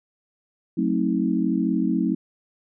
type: chord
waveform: sine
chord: F# diminished seventh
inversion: none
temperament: just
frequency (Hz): 185 / 222 / 266.4 / 319.7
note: F#3 / A3 / C4 / Eb4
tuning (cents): 0 / +16 / +31 / +47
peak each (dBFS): -25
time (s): 0.77-2.15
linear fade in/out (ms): 10
effects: none